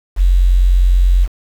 sine tone with quantisation, 44.86 Hz, F1, 47 cents sharp, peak -7 dBFS, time 0.16-1.28 s, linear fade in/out 50 ms, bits 6, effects none

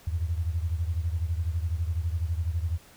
sine beating tone pair, 80.6 / 92.6 Hz, E2 / F#2, -38 / +2 cents, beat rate 12 Hz, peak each -27 / -31 dBFS, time 0.07-2.78 s, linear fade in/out 5 ms, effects pink hiss -54 dBFS RMS until 2.96 s

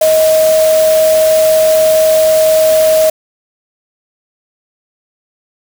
sine tone in noise, 631 Hz, D#5, 24 cents sharp, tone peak -6 dBFS, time 0.01-3.1 s, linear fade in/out 5 ms, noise white, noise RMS -20 dBFS, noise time 0.01-3.1 s, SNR +11 dB, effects none

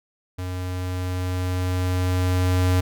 square tone with level ramp, 91.2 Hz, F#2, 24 cents flat, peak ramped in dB -28 to -17 dBFS, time 0.38-2.81 s, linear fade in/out 10 ms, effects none

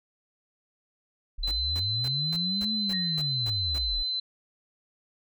sine linear two-way sweep, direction up then down, 31.66 to 220 to 31.66 Hz, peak -30 dBFS, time 1.38-4.03 s, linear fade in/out 10 ms, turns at 2.73 s
sine tone, 4048 Hz, B7, 42 cents sharp, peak -27 dBFS, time 1.43-4.2 s, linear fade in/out 5 ms
pink noise bursts, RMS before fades -41 dBFS, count 9, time 1.47-3.786 s, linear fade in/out 5 ms, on 44 ms, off 240 ms
sine tone with exponential decay, 1864 Hz, A#6, 1 cent flat, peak -34 dBFS, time 2.93-3.36 s, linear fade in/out 5 ms, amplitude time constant 92 ms
effects none

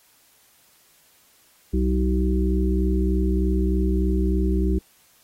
harmonic tone, 63.3 Hz, B1, 43 cents sharp, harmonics 1 / 3 / 5 / 6, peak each -20 / -25 / -27 / -28 dBFS, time 1.73-4.79 s, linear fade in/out 10 ms, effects white hiss -58 dBFS RMS until 5.23 s + AAC 48 kbps

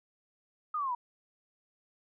sine linear sweep, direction down, 1265 to 938 Hz, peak -30 dBFS, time 0.74-0.95 s, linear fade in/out 5 ms, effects none

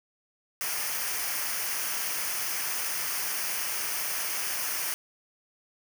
white noise with comb filter, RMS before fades -31 dBFS, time 0.61-4.94 s, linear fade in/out 0 ms, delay 0.26 ms, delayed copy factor -0.65, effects none

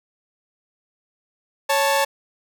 sawtooth tone pair together, 554.4 / 880.1 Hz, C#5 / A5, 0 / 0 cents, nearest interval minor sixth, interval 800 cents, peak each -16 dBFS, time 1.69-2.05 s, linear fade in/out 10 ms, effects none

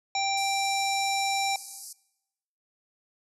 harmonic tone, 785 Hz, G5, 2 cents sharp, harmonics 1 / 3 / 5 / 7 / 9, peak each -27 / -32 / -34 / -35 / -37 dBFS, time 0.15-1.56 s, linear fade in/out 2 ms
white band-pass noise, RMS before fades -43 dBFS, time 0.37-1.93 s, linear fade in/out 5 ms, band 4600 to 12000 Hz, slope 96 dB/octave
effects noise-tail reverb RT60 0.9 s tail -21 dB re dry

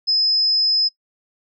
sine tone, 5100 Hz, D#8, 42 cents sharp, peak -14 dBFS, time 0.07-0.89 s, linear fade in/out 20 ms, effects noise-tail reverb RT60 0.1 s tail -20 dB re dry

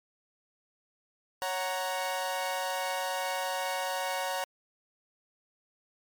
sawtooth chord, F# major, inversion second, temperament equal, 554.4 / 740 / 932.3 Hz, C#5 / F#5 / A#5, 0 / 0 / 0 cents, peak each -31 dBFS, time 1.42-4.44 s, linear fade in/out 0 ms, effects MP3 96 kbps

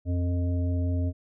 harmonic tone with a mistuned harmonic, 88.2 Hz, F2, 18 cents sharp, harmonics 1 / 3 / 5 / 7, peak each -24 / -32 / -44 / -40 dBFS, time 0.05-1.13 s, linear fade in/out 50 ms, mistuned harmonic 1, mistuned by -34 cents, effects none

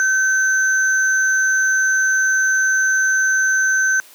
sine tone pair together, 1540 / 6160 Hz, G6 / G8, -31 / -31 cents, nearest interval 2 octaves, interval 2400 cents, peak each -14 / -22 dBFS, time 0-4 s, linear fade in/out 0 ms, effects white hiss -45 dBFS RMS until 4.14 s + high-pass 300 Hz 12 dB/octave

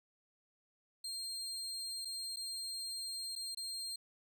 30% pulse tone with dropouts, 4197 Hz, C8, 5 cents sharp, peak -37 dBFS, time 1.04-3.96 s, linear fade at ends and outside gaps 5 ms, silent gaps 2.049-2.053 / 2.361-2.368 / 3.354-3.36 / 3.548-3.571 s, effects none

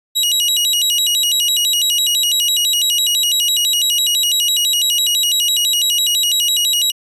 sawtooth tone with vibrato, 3339 Hz, G#7, 9 cents sharp, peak -10 dBFS, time 0.15-6.92 s, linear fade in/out 20 ms, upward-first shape square, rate 6 Hz, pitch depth 250 cents each way, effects resampled to 32000 Hz

